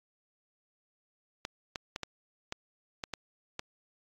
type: clicks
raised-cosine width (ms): 0.2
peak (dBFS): -18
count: 8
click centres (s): 1.451 / 1.758 / 1.961 / 2.033 / 2.524 / 3.038 / 3.137 / 3.594
effects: AAC 64 kbps